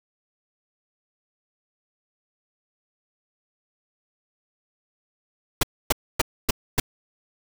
pink noise bursts, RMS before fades -18 dBFS, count 5, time 5.61-6.8 s, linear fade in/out 5 ms, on 22 ms, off 270 ms, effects none

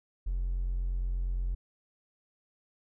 triangle tone with hard clipping, 44.28 Hz, F1, 25 cents sharp, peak -28 dBFS, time 0.26-1.55 s, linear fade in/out 10 ms, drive 2 dB, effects none

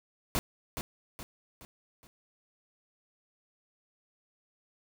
pink noise with echo, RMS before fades -29 dBFS, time 0.35-0.39 s, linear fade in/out 0 ms, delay 420 ms, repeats 4, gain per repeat -7 dB, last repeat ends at 2.07 s, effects none

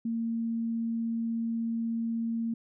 sine tone, 229.1 Hz, A#3, 30 cents flat, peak -28 dBFS, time 0.05-2.54 s, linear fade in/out 5 ms, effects none

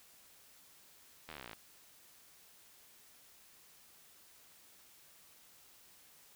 slowing click train, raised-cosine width 0.3 ms, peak -30 dBFS, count 17, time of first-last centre 1.29-1.532 s, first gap 12 ms, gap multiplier 1.03, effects white hiss -62 dBFS RMS until 6.35 s

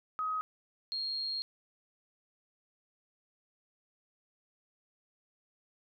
sine tone pair in turn, 1263 / 4248 Hz, D#6 / C8, +26 / +25 cents, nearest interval octave + major sixth, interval 2099 cents, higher second, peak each -31 / -33 dBFS, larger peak first, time 0.19-0.41 / 0.92-1.42 s, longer second, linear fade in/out 0 ms, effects none

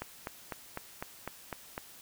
click train, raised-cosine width 0.5 ms, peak -21 dBFS, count 8, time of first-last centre 0.02-1.779 s, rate 3.98 Hz, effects white hiss -53 dBFS RMS until 2.01 s

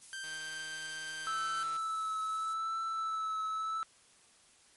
violet noise, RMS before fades -48 dBFS, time 0.01-2.54 s, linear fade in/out 10 ms
sawtooth tone with pitch glide, 1568 to 1536.6 Hz, G6 to G6, 0 to -35 cents, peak -36 dBFS, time 0.13-1.63 s, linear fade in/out 0 ms, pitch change -35 cents, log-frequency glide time 1.28-1.38 s
click train, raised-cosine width 0.2 ms, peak -34 dBFS, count 239, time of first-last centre 0.24-1.766 s, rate 156 Hz
triangle tone with vibrato, 1313 Hz, E6, 7 cents flat, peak -31 dBFS, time 1.27-3.83 s, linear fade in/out 0 ms, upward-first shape triangle, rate 0.81 Hz, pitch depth 25 cents each way
effects white hiss -63 dBFS RMS until 4.76 s + MP3 48 kbps

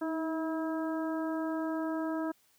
harmonic tone with a mistuned harmonic, 323 Hz, E4, 35 cents flat, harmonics 1 / 2 / 3 / 4 / 5, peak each -32 / -38 / -42 / -44 / -46 dBFS, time 0.01-2.32 s, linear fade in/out 10 ms, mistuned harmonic 1, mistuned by -33 cents, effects white hiss -68 dBFS RMS until 2.58 s

